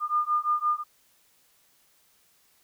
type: beating tone pair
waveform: sine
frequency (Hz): 1208 / 1213.8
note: D6 / D#6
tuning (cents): +48 / -43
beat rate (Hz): 5.8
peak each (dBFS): -26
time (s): 0-0.84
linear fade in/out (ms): 50
effects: white hiss -64 dBFS RMS until 2.63 s